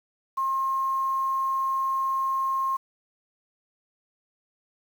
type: tone with quantisation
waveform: sine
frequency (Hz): 1069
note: C6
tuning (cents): +37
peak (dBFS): -23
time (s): 0.37-2.77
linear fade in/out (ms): 10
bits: 8
effects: none